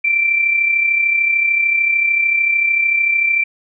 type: tone with amplitude modulation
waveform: sine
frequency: 2349 Hz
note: D7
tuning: in tune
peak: -10 dBFS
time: 0.04-3.44 s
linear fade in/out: 10 ms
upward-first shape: sine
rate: 33.4 Hz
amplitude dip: 50%
effects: none